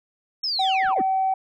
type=linear sweep; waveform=sine; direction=down; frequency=5460 to 155.56 Hz; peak=-22 dBFS; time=0.43-1.02 s; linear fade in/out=10 ms
type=tone; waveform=sine; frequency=764 Hz; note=G5; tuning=45 cents flat; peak=-18 dBFS; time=0.59-1.34 s; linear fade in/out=5 ms
effects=tanh soft clip ceiling -14 dBFS